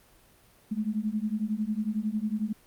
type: beating tone pair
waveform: sine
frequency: 208.5 / 219.5 Hz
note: G#3 / A3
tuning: +7 / -4 cents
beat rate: 11 Hz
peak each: -30 dBFS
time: 0.71-2.53 s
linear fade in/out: 10 ms
effects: pink hiss -59 dBFS RMS until 2.66 s + Opus 32 kbps